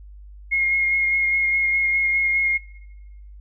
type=tone with vibrato; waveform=sine; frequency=2149 Hz; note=C7; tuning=46 cents sharp; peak=-17 dBFS; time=0.51-2.58 s; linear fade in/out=20 ms; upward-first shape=sine; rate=4.9 Hz; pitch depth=13 cents each way; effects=noise-tail reverb RT60 1.0 s tail -21 dB re dry + added 50 Hz sine -39 dBFS peak until 3.4 s